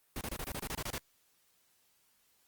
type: noise bursts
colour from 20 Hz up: pink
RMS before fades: -38 dBFS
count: 11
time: 0.16-0.981 s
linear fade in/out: 2 ms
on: 51 ms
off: 26 ms
effects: white hiss -71 dBFS RMS until 2.47 s + Opus 32 kbps